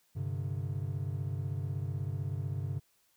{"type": "chord", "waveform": "triangle", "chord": "G suspended fourth", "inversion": "none", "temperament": "equal", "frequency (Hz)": [98, 130.81, 146.83], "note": ["G2", "C3", "D3"], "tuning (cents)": [0, 0, 0], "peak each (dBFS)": [-34, -35, -37], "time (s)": [0.15, 2.8], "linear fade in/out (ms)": 20, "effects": ["white hiss -71 dBFS RMS until 3.16 s"]}